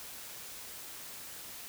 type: silence
effects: white hiss -46 dBFS RMS until 1.68 s